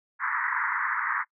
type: band-pass noise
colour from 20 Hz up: white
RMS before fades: -28 dBFS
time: 0.19-1.25 s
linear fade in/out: 50 ms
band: 930 to 2000 Hz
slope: 96 dB/octave
effects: noise-tail reverb RT60 0.1 s tail -24 dB re dry